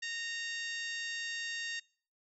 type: harmonic tone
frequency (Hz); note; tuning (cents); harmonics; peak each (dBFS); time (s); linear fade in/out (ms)
925; A#5; -14; 2 / 3 / 4 / 5 / 6 / 7 / 8; -39 / -43 / -45 / -47 / -49 / -50 / -51; 0.02-1.8; 10
effects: noise-tail reverb RT60 0.5 s tail -26 dB re dry